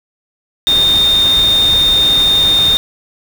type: tone in noise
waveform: sine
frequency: 3653 Hz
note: A#7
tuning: 36 cents flat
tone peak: -8 dBFS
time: 0.67-2.77 s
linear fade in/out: 0 ms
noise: pink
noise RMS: -22 dBFS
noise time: 0.67-2.77 s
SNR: +11 dB
effects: none